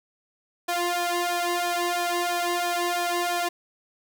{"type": "tone with flanger", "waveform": "sawtooth", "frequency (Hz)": 349.8, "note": "F4", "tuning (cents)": 3, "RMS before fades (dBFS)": -26, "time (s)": [0.68, 3.49], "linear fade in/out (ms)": 10, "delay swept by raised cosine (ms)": [1.2, 1.84], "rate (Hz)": 3, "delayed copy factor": 1, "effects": ["9-bit"]}